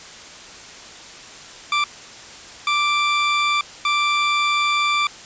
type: tone bursts at uneven times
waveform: 20% pulse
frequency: 1174.7 Hz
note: D6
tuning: in tune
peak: -12 dBFS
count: 3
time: 1.72-1.84 / 2.67-3.61 / 3.85-5.07 s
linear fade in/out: 2 ms
effects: white hiss -39 dBFS RMS until 5.25 s + resampled to 16000 Hz